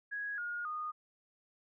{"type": "tone with pitch steps", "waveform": "sine", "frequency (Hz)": [1661.2, 1429.5, 1230.2], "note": ["G#6", "F6", "D#6"], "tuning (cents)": [0, 40, -20], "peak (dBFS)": -36, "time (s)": [0.11, 0.92], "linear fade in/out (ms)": 20, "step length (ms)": 270, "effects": []}